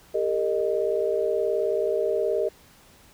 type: tone cluster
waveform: sine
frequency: 398.8 / 457.6 / 618 Hz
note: G4 / A#4 / D#5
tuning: +30 / -32 / -12 cents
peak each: -26 dBFS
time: 0.14-2.49 s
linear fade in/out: 10 ms
effects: pink hiss -54 dBFS RMS until 3.13 s